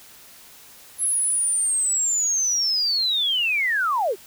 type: linear sweep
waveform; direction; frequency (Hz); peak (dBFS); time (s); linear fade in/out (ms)
sine; down; 11020 to 340; -19; 0.98-4.16; 50
effects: white hiss -47 dBFS RMS until 4.26 s